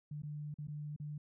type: tone with dropouts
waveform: sine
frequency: 148.7 Hz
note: D3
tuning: 22 cents sharp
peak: -40 dBFS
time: 0.11-1.18 s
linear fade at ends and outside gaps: 5 ms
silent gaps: 0.221-0.233 / 0.542-0.585 / 0.672-0.682 / 0.963-0.999 s
effects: none